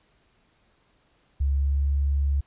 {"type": "tone with pitch glide", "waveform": "sine", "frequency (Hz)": [69.3, 70.11], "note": ["C#2", "C#2"], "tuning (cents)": [0, 20], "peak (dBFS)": -20, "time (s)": [1.4, 2.41], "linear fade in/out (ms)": 10, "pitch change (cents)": 20, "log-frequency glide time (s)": [1.53, 1.84], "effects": ["pink hiss -65 dBFS RMS until 2.46 s", "resampled to 8000 Hz"]}